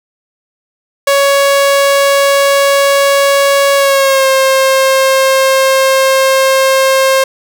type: tone with pitch glide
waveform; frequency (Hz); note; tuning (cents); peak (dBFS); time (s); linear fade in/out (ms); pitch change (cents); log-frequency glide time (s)
sawtooth; 558 to 532.5; C#5 to C5; +11 to +30; -3; 1.07-7.24; 5; -81; 3.76-4.27
effects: none